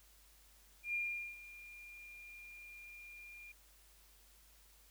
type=tone with ADSR envelope; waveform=sine; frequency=2406 Hz; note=D7; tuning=41 cents sharp; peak=-34 dBFS; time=0.83-3.52 s; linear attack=110 ms; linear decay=420 ms; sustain=-17 dB; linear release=4 ms; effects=added 50 Hz sine -66 dBFS peak until 4.9 s + white hiss -66 dBFS RMS until 4.9 s